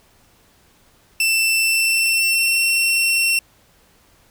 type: tone with pitch glide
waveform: sawtooth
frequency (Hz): 2671 to 2715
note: E7 to F7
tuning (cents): +22 to -50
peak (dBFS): -12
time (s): 1.2-3.39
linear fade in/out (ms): 2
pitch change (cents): +28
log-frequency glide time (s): 1.61-2.6
effects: pink hiss -55 dBFS RMS until 4.3 s